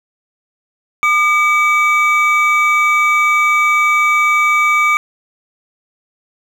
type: tone pair together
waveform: triangle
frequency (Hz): 1210 / 2284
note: D#6 / D7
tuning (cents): -49 / -49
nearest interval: major seventh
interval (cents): 1100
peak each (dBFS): -11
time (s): 1.03-4.97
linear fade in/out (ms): 0
effects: none